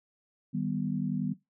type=chord; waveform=sine; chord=Eb augmented; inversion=none; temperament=equal; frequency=155.56 / 196 / 246.9 Hz; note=Eb3 / G3 / B3; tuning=0 / 0 / 0 cents; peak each=-33 dBFS; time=0.53-1.34 s; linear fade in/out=20 ms; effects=noise-tail reverb RT60 0.2 s tail -17 dB re dry